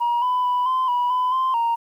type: tone with pitch steps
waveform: sine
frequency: 952 / 999 / 989 / 1031 / 977 / 1004 / 1041 / 930 Hz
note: A#5 / B5 / B5 / C6 / B5 / B5 / C6 / A#5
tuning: +36 / +20 / +2 / -26 / -19 / +28 / -9 / -4 cents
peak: -16 dBFS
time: 0-1.76 s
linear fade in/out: 20 ms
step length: 220 ms
effects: tanh soft clip ceiling -16 dBFS + 9-bit